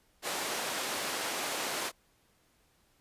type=band-pass noise; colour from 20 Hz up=pink; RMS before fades=-35 dBFS; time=0.22-1.92 s; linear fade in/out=50 ms; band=410 to 12000 Hz; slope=12 dB/octave; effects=pink hiss -69 dBFS RMS until 3 s + resampled to 32000 Hz